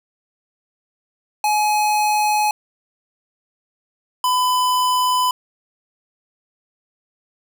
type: tone pair in turn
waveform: square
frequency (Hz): 844 / 1003.7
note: G#5 / B5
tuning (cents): +28 / +28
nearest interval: minor third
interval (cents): 300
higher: second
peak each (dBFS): -16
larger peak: neither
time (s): 1.44-2.51 / 4.24-5.31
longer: neither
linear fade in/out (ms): 2
effects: none